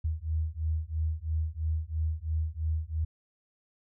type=beating tone pair; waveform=sine; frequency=77.78 / 80.78 Hz; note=D#2 / E2; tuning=0 / -35 cents; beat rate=3 Hz; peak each=-31 dBFS; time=0.04-3.05 s; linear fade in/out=10 ms; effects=none